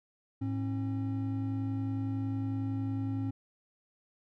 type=tone pair together; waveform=triangle; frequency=106.97 / 270 Hz; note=A2 / C#4; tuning=-48 / -45 cents; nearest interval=octave + major third; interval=1603 cents; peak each=-31 / -32 dBFS; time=0.41-3.31 s; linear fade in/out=10 ms; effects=none